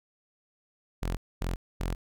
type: tone bursts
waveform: sawtooth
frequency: 43.65 Hz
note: F1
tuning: in tune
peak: -25 dBFS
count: 3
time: 1.02-1.95 s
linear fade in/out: 10 ms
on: 150 ms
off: 240 ms
effects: none